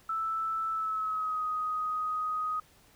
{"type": "tone with pitch glide", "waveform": "sine", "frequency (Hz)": [1318.5, 1251.7], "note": ["E6", "D#6"], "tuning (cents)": [0, 10], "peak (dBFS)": -29, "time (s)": [0.09, 2.6], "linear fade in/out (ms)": 5, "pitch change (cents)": -90, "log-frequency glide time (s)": [0.71, 1.44], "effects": ["pink hiss -61 dBFS RMS until 2.95 s"]}